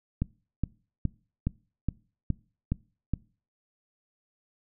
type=click train; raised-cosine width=5 ms; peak=-14 dBFS; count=8; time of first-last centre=0.22-3.137 s; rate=2.4 Hz; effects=noise-tail reverb RT60 0.4 s tail -23 dB re dry

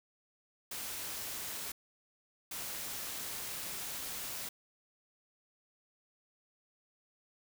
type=noise bursts at uneven times; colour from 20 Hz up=white; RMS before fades=-41 dBFS; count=2; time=0.71-1.72 / 2.51-4.49 s; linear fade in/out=5 ms; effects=none

